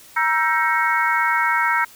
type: harmonic tone with a mistuned harmonic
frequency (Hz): 314.2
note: D#4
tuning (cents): +17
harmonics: 3 / 4 / 5 / 6 / 7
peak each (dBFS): -21 / -22 / -23 / -24 / -24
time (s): 0.16-1.85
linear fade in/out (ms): 10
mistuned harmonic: 4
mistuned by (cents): +100
effects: white hiss -46 dBFS RMS until 1.95 s